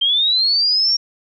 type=linear sweep; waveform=sine; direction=up; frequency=3136 to 5588 Hz; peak=-13 dBFS; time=0.01-0.97 s; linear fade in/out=10 ms; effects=none